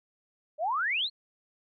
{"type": "exponential sweep", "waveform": "sine", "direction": "up", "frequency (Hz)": [576, 4400], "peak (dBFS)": -26, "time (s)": [0.58, 1.1], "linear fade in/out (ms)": 50, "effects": []}